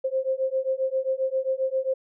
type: beating tone pair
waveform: sine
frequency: 523.3 / 530.8 Hz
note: C5 / C5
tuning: 0 / +25 cents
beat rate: 7.5 Hz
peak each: -26 dBFS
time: 0.04-1.94 s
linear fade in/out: 10 ms
effects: none